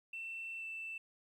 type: tone with pitch glide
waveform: sine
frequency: 2685 to 2660 Hz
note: E7 to E7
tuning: +31 to +15 cents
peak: -40 dBFS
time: 0.13-0.98 s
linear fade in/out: 5 ms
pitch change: -16 cents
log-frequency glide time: 0.58-0.64 s
effects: tanh soft clip ceiling -37 dBFS + 12-bit